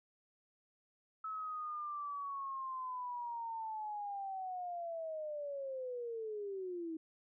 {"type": "linear sweep", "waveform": "sine", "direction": "down", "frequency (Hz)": [1300, 315.9], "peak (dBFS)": -39, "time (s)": [1.24, 6.97], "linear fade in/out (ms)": 5, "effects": []}